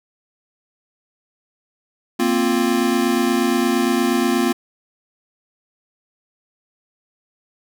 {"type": "chord", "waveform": "square", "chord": "Bb suspended second", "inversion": "none", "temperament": "equal", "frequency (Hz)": [233.1, 261.6, 349.2], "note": ["Bb3", "C4", "F4"], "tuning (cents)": [0, 0, 0], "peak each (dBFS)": -21, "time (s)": [2.19, 4.53], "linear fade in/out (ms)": 10, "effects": []}